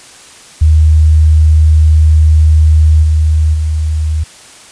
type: tone with level steps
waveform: sine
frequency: 77.78 Hz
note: D#2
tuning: in tune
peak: -3 / -6 / -10 dBFS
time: 0.61-4.24 s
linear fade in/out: 10 ms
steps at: 3.02 / 3.53 s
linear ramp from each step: 20 ms
effects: white hiss -36 dBFS RMS until 4.71 s + resampled to 22050 Hz